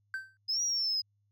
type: tone with exponential decay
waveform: triangle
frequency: 1552 Hz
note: G6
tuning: 18 cents flat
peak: -28 dBFS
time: 0.14-0.37 s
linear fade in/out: 1 ms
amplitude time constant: 48 ms
type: exponential two-way sweep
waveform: sine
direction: up then down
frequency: 5000 to 5790 to 5000 Hz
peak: -27 dBFS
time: 0.48-1.02 s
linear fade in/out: 20 ms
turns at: 0.62 s
effects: tanh soft clip ceiling -24 dBFS + added 102 Hz sine -70 dBFS peak until 1.31 s